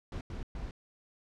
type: noise bursts at uneven times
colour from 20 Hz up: brown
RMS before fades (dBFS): -39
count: 3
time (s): 0.12-0.21 / 0.3-0.43 / 0.55-0.71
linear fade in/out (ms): 2
effects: low-pass 6000 Hz 12 dB/octave